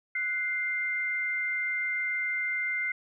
sine tone pair together, 1480 / 2093 Hz, F#6 / C7, 0 / 0 cents, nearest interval tritone, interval 600 cents, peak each -35 / -28 dBFS, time 0.15-2.92 s, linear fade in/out 5 ms, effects none

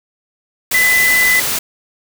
sine tone in noise, 2005 Hz, B6, 26 cents sharp, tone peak -10 dBFS, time 0.74-1.4 s, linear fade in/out 5 ms, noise white, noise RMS -18 dBFS, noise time 0.71-1.59 s, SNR +5 dB, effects none

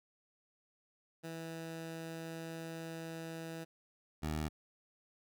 15% pulse tone pair in turn, 163.7 / 77.26 Hz, E3 / D#2, -12 / -12 cents, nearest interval octave + minor second, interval 1300 cents, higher first, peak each -36 / -29 dBFS, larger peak second, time 1.23-3.65 / 4.22-4.49 s, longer first, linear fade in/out 20 ms, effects none

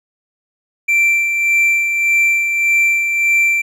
triangle tone with tremolo, 2349 Hz, D7, in tune, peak -8 dBFS, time 0.88-3.62 s, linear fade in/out 10 ms, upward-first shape sine, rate 1.7 Hz, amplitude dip 45%, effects none

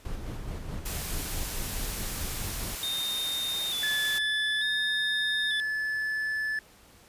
brown noise with tremolo, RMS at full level -34 dBFS, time 0.05-2.75 s, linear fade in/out 2 ms, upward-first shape square, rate 4.7 Hz, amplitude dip 30%
white noise, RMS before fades -36 dBFS, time 0.85-4.19 s, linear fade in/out 10 ms
triangle tone with vibrato, 3570 Hz, A7, 24 cents sharp, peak -28 dBFS, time 2.83-5.6 s, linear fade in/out 0 ms, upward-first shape square, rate 0.56 Hz, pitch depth 46 cents each way
triangle tone with pitch glide, 1725 to 1736 Hz, A6 to A6, -35 to -24 cents, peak -26 dBFS, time 3.83-6.59 s, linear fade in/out 2 ms, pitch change +11 cents, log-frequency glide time 5.28-6.32 s
effects pink hiss -56 dBFS RMS until 7.08 s + resampled to 32000 Hz

